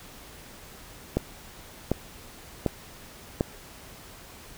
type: click train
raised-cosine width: 2 ms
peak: -9 dBFS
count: 4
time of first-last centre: 1.17-3.409 s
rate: 1.34 Hz
effects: pink hiss -47 dBFS RMS until 4.57 s